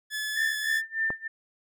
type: tone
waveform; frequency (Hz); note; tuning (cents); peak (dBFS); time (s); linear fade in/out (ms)
sawtooth; 1720; A6; -40; -26; 0.1-0.82; 50
type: tone with tremolo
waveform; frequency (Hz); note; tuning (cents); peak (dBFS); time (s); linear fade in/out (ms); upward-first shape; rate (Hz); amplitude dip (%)
sine; 1791; A6; +30; -23; 0.36-1.28; 10; sine; 3.3; 95
type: click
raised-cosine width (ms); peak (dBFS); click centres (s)
1; -19; 1.104
effects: none